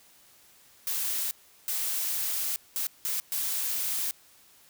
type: noise bursts at uneven times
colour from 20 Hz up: blue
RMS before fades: -30 dBFS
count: 5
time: 0.87-1.31 / 1.68-2.56 / 2.76-2.87 / 3.05-3.2 / 3.32-4.11 s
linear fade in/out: 0 ms
effects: white hiss -58 dBFS RMS until 4.69 s